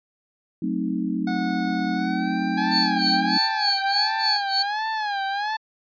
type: chord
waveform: sine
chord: F# diminished seventh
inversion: none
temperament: equal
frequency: 185 / 220 / 261.6 / 311.1 Hz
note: F#3 / A3 / C4 / Eb4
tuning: 0 / 0 / 0 / 0 cents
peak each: -28 dBFS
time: 0.62-3.38 s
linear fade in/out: 5 ms
type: tone with pitch glide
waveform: 25% pulse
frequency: 731 to 788 Hz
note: F#5 to G5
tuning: -21 to +9 cents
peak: -24 dBFS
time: 1.27-4.37 s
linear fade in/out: 5 ms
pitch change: +130 cents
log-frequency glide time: 1.93-2.41 s
type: tone with vibrato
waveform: 30% pulse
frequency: 830.6 Hz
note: G#5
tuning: in tune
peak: -21 dBFS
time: 2.57-5.57 s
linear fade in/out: 10 ms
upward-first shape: sine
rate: 1.4 Hz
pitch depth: 110 cents each way
type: tone with tremolo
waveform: sine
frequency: 4435 Hz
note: C#8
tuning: in tune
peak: -18 dBFS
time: 2.71-4.63 s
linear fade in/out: 10 ms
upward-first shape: sine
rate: 3.3 Hz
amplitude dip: 100%
effects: resampled to 11025 Hz